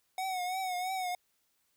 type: tone with vibrato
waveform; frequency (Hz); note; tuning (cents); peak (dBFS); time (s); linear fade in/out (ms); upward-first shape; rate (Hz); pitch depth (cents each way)
square; 740; F#5; 0; -33; 0.18-1.15; 2; triangle; 3; 68
effects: white hiss -75 dBFS RMS until 1.76 s